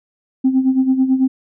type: tone with tremolo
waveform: sine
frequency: 262 Hz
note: C4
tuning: 2 cents sharp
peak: -8 dBFS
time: 0.44-1.28 s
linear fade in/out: 10 ms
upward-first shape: sine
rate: 9.1 Hz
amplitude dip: 70%
effects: tanh soft clip ceiling -6 dBFS